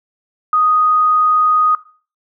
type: tone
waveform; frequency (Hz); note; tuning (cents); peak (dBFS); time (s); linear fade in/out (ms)
sine; 1244.5; D#6; 0; -10; 0.53-1.75; 2
effects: noise-tail reverb RT60 0.4 s tail -18 dB re dry